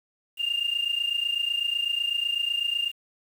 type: tone pair together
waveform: sine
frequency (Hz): 2794 / 2822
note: F7 / F7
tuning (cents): 0 / +17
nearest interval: unison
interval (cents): 17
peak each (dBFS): -26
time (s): 0.37-2.92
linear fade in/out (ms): 50
effects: tanh soft clip ceiling -19 dBFS + 8-bit